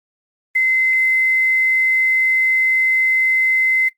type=tone with quantisation; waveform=sine; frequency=2058 Hz; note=C7; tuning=29 cents flat; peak=-12 dBFS; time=0.55-3.89 s; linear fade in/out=10 ms; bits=7; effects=noise-tail reverb RT60 0.1 s tail -17 dB re dry + Opus 24 kbps